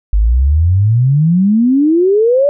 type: exponential sweep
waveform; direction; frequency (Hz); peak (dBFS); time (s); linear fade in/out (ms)
sine; up; 49 to 587.3; -7; 0.13-2.49; 0
effects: none